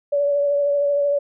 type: tone with vibrato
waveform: sine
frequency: 572 Hz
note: D5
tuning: 46 cents flat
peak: -16 dBFS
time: 0.12-1.19 s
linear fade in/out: 10 ms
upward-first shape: triangle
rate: 13 Hz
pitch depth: 24 cents each way
effects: none